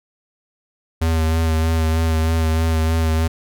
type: tone with vibrato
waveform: square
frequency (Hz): 80.7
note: E2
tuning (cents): -36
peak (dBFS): -16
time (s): 1.01-3.28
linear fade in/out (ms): 10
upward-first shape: sine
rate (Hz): 3.2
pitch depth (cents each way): 24
effects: none